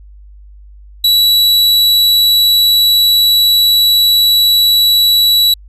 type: tone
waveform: 45% pulse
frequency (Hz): 3926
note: B7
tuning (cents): -11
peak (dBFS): -7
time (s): 1.04-5.54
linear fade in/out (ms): 5
effects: added 50 Hz sine -34 dBFS peak until 5.68 s + resampled to 32000 Hz